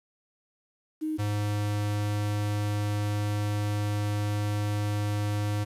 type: tone pair in turn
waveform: sine / square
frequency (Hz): 311.3 / 103.88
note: D#4 / G#2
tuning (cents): +1 / +1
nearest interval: octave + perfect fifth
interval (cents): 1900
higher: first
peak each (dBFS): -27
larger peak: neither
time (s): 1.01-1.18 / 1.18-5.65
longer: second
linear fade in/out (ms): 20
effects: resampled to 32000 Hz + 9-bit